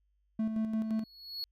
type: tone with tremolo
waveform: triangle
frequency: 220 Hz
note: A3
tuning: in tune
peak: -26 dBFS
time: 0.39-1.04 s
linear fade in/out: 5 ms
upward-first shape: square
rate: 5.8 Hz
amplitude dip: 45%
type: tone with exponential growth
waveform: triangle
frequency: 4361 Hz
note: C#8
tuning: 29 cents flat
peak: -32 dBFS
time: 0.84-1.44 s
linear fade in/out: 0 ms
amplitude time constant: 130 ms
effects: added 50 Hz sine -70 dBFS peak until 1.51 s